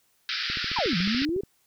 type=band-pass noise; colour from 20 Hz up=white; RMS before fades=-30 dBFS; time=0.29-1.25 s; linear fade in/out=0 ms; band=1300 to 5200 Hz; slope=96 dB/octave
type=click train; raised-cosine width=3 ms; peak=-25 dBFS; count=14; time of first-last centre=0.5-1.435 s; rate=13.9 Hz
type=exponential two-way sweep; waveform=sine; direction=down then up; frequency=1087 to 164.81 to 409.1 Hz; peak=-24 dBFS; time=0.76-1.41 s; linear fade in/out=5 ms; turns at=0.97 s
effects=white hiss -67 dBFS RMS until 1.66 s